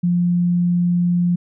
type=tone; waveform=sine; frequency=175.4 Hz; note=F3; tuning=8 cents sharp; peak=-14 dBFS; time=0.03-1.36 s; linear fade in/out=10 ms; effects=none